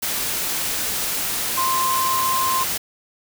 sine tone in noise, 1046.5 Hz, C6, in tune, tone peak -19 dBFS, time 1.57-2.64 s, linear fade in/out 10 ms, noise white, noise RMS -24 dBFS, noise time 0.02-2.78 s, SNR +2 dB, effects none

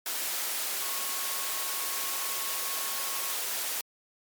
sine tone in noise, 1095 Hz, C#6, 22 cents flat, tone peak -42 dBFS, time 0.82-3.33 s, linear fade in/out 2 ms, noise white, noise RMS -32 dBFS, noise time 0.06-3.81 s, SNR -13 dB, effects high-pass 400 Hz 12 dB/octave + MP3 96 kbps

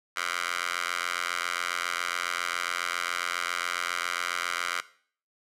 10% pulse tone with high-pass filter, 87.31 Hz, F2, in tune, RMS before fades -31 dBFS, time 0.16-4.81 s, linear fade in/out 10 ms, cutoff 1500 Hz, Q 2, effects noise-tail reverb RT60 0.5 s tail -17 dB re dry + low-pass 11000 Hz 12 dB/octave

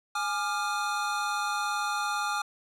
square chord, D diminished, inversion second, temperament equal with one note detuned, 830.6 / 1198 / 1396.9 Hz, Ab5 / D6 / F6, 0 / +34 / 0 cents, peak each -33 dBFS, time 0.15-2.42 s, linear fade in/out 5 ms, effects low-pass 10000 Hz 12 dB/octave

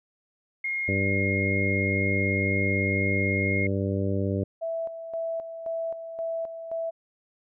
sine tone, 2142 Hz, C7, 40 cents sharp, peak -26 dBFS, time 0.64-3.67 s, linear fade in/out 5 ms
harmonic tone, 98 Hz, G2, in tune, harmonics 1 / 2 / 3 / 4 / 5 / 6, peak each -27 / -30 / -32 / -33 / -34 / -35 dBFS, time 0.88-4.44 s, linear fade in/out 5 ms
sine tone with tremolo, 659.3 Hz, E5, in tune, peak -27 dBFS, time 4.61-6.91 s, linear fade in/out 20 ms, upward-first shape square, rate 1.9 Hz, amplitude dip 60%
effects none

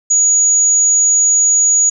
sine tone, 6800 Hz, G#8, 40 cents sharp, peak -8 dBFS, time 0.1-1.9 s, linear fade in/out 10 ms, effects none

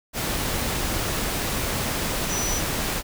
sine tone in noise, 5920 Hz, F#8, in tune, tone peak -27 dBFS, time 2.28-2.62 s, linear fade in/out 50 ms, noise pink, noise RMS -26 dBFS, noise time 0.13-3.03 s, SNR -4 dB, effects none

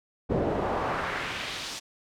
brown noise with band-pass filter sweep, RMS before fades -30 dBFS, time 0.29-1.8 s, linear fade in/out 20 ms, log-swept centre 370 to 5900 Hz, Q 1.3, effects none

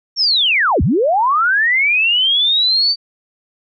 sine linear two-way sweep, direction down then up, 5600 to 57.9 to 4636 Hz, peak -11 dBFS, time 0.16-2.96 s, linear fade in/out 50 ms, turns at 0.82 s, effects none

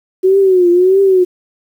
sine tone with vibrato, 370 Hz, F#4, in tune, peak -6 dBFS, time 0.23-1.25 s, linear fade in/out 20 ms, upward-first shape triangle, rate 1.6 Hz, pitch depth 120 cents each way, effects 7-bit

